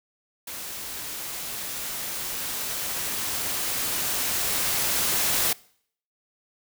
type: noise with level ramp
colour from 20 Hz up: white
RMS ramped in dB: -36 to -23 dBFS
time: 0.47-5.53 s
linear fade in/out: 5 ms
effects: noise-tail reverb RT60 0.6 s tail -23 dB re dry